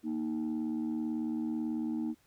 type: tone pair together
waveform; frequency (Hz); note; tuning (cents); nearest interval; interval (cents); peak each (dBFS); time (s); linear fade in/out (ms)
sine; 233.4 / 311.6; A#3 / D#4; +2 / +3; perfect fourth; 501; -32 / -32; 0.03-2.15; 50
effects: tanh soft clip ceiling -28 dBFS + pink hiss -68 dBFS RMS until 2.26 s